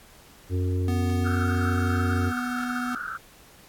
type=harmonic tone; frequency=91.2 Hz; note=F#2; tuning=24 cents flat; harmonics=1 / 3 / 4 / 5; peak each=-23 / -33 / -35 / -37 dBFS; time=0.49-2.33 s; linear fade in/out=50 ms
type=tone; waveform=square; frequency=246.9 Hz; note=B3; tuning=in tune; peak=-29 dBFS; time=0.88-2.95 s; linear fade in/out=2 ms
type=band-pass noise; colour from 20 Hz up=pink; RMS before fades=-33 dBFS; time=1.24-3.18 s; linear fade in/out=20 ms; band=1300 to 1500 Hz; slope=96 dB/octave
effects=pink hiss -52 dBFS RMS until 3.68 s + AAC 64 kbps